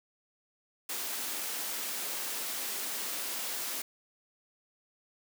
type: high-pass noise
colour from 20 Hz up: white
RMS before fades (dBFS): -36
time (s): 0.89-3.82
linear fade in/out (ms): 5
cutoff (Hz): 210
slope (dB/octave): 24
effects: none